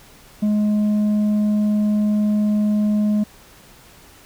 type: tone with tanh clipping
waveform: sine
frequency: 210 Hz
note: G#3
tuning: 19 cents sharp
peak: -16 dBFS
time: 0.42-3.24 s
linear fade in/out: 10 ms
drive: 4 dB
effects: pink hiss -47 dBFS RMS until 4.25 s